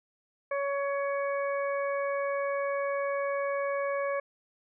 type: harmonic tone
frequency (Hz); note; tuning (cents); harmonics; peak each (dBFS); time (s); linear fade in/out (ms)
560; C#5; +18; 1 / 2 / 3 / 4; -29 / -35 / -39 / -41; 0.51-4.2; 5
effects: none